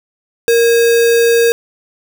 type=tone with sample-and-hold; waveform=sine; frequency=466.2 Hz; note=A#4; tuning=in tune; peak=-7 dBFS; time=0.48-1.52 s; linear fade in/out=0 ms; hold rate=2100 Hz; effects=none